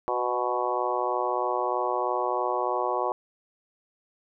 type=harmonic tone with a mistuned harmonic; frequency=123.1 Hz; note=B2; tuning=5 cents flat; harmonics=3 / 4 / 5 / 6 / 7 / 8 / 9; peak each=-32 / -32 / -32 / -32 / -32 / -32 / -32 dBFS; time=0.08-3.12 s; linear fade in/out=0 ms; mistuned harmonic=4; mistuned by=+19 cents; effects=none